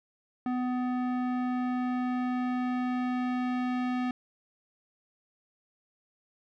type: tone with low-pass filter sweep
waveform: square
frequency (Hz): 250.2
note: B3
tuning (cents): +23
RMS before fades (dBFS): -30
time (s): 0.46-4.11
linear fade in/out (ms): 2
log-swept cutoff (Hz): 1300 to 2500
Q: 0.89
effects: none